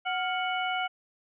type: harmonic tone with a mistuned harmonic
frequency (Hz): 740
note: F#5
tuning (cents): 0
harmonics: 1 / 2 / 3 / 4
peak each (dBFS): -30 / -33 / -35 / -36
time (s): 0.05-0.88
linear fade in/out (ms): 20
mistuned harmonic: 2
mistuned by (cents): -94
effects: none